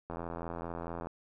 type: click train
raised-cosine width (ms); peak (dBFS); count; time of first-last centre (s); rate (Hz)
1; -25; 83; 0.1-1.07; 84.5
effects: none